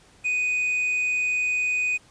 triangle tone with quantisation, 2489 Hz, D#7, in tune, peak -20 dBFS, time 0.24-1.98 s, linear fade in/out 20 ms, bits 8, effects pink hiss -55 dBFS RMS until 2.1 s + resampled to 22050 Hz

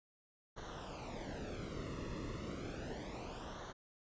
brown noise with flanger, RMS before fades -45 dBFS, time 0.56-3.73 s, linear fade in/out 20 ms, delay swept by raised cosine 0.4 to 1.31 ms, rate 0.32 Hz, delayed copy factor -0.8, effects resampled to 16000 Hz

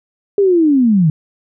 sine linear sweep, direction down, 411.1 to 146.83 Hz, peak -8 dBFS, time 0.38-1.1 s, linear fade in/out 2 ms, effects none

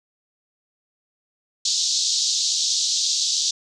pink band-pass noise, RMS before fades -22 dBFS, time 1.65-3.51 s, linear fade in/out 5 ms, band 3700 to 7000 Hz, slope 48 dB/octave, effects none

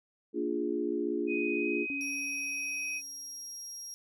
sine chord, Bb dominant seventh, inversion none, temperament equal, 233.1 / 293.7 / 349.2 / 415.3 Hz, Bb3 / D4 / F4 / Ab4, 0 / 0 / 0 / 0 cents, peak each -38 / -34 / -33 / -35 dBFS, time 0.33-1.87 s, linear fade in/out 50 ms
sine tone with pitch glide, 2500 to 2516 Hz, D#7 to D#7, +8 to +19 cents, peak -33 dBFS, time 1.27-3.02 s, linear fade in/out 50 ms, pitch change +11 cents, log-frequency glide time 1.58-1.67 s
sine tone with exponential decay, 280 Hz, C#4, 18 cents sharp, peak -35 dBFS, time 1.9-3.56 s, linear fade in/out 1 ms, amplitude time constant 360 ms
35% pulse tone, 5620 Hz, F8, 10 cents sharp, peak -38 dBFS, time 2.01-3.94 s, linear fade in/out 0 ms
effects none

